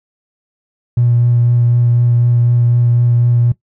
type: tone with vibrato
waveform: triangle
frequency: 120 Hz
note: B2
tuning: 49 cents flat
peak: -5 dBFS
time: 0.97-3.52 s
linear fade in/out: 5 ms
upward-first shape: triangle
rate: 4 Hz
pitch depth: 14 cents each way
effects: noise-tail reverb RT60 0.1 s tail -20 dB re dry + tanh soft clip ceiling -5 dBFS